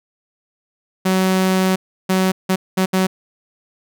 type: tone bursts at uneven times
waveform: sawtooth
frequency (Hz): 187.7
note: F#3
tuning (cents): +25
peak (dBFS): -10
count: 5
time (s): 1.05-1.76 / 2.09-2.32 / 2.49-2.56 / 2.77-2.86 / 2.93-3.07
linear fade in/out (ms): 10
effects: none